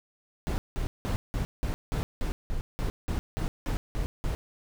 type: noise bursts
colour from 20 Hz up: brown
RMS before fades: -29 dBFS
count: 14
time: 0.47-4.35 s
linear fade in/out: 0 ms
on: 110 ms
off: 180 ms
effects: none